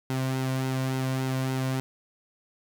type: tone with flanger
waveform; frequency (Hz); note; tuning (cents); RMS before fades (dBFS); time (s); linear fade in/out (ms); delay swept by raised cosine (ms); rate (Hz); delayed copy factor
sawtooth; 131.2; C3; +5; -28; 0.1-1.8; 0; 1.7 to 2.42; 3.5; -0.5
effects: none